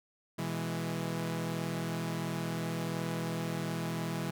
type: chord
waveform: sawtooth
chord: E major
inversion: second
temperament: equal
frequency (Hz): 123.47 / 164.81 / 207.7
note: B2 / E3 / G#3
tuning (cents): 0 / 0 / 0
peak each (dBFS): -36 / -31 / -36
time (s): 0.38-4.31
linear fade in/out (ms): 10
effects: none